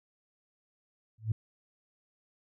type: tone with exponential growth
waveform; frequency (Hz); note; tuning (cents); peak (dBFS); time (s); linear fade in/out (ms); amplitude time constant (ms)
sine; 110; A2; 0; -21; 1.18-1.32; 5; 29
effects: tanh soft clip ceiling -20 dBFS